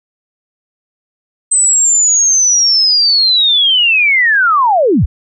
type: linear sweep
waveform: sine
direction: down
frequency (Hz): 8180 to 36.78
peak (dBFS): -7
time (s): 1.51-5.06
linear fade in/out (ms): 10
effects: none